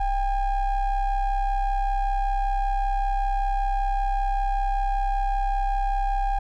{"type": "ring-modulated tone", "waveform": "triangle", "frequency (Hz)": 413.6, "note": "G#4", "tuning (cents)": -7, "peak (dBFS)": -16, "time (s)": [0, 6.39], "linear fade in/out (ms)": 5, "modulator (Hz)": 381, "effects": []}